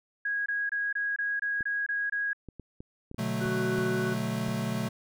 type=tone bursts; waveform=sine; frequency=1649 Hz; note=G#6; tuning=13 cents flat; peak=-27 dBFS; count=9; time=0.25-2.332 s; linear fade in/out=5 ms; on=210 ms; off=24 ms
type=clicks; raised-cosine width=3 ms; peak=-29 dBFS; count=9; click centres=1.608 / 2.487 / 2.597 / 2.805 / 3.114 / 3.145 / 3.459 / 3.786 / 4.484 s
type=chord; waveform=square; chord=B minor seventh; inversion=none; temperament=equal; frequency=123.47 / 146.83 / 185 / 220 Hz; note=B2 / D3 / F#3 / A3; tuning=0 / 0 / 0 / 0 cents; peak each=-35 / -38 / -36 / -33 dBFS; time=3.18-4.89 s; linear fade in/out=10 ms
type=harmonic tone; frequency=371.6 Hz; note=F#4; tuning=7 cents sharp; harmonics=1 / 3 / 4; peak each=-30 / -45 / -35 dBFS; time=3.4-4.15 s; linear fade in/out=20 ms
effects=none